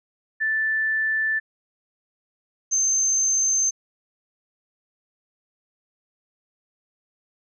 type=tone pair in turn; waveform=sine; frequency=1760 / 6272 Hz; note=A6 / G8; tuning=0 / 0 cents; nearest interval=octave + minor seventh; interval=2200 cents; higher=second; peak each=-20 / -18 dBFS; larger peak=second; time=0.4-1.4 / 2.71-3.71 s; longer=neither; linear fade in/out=20 ms; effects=none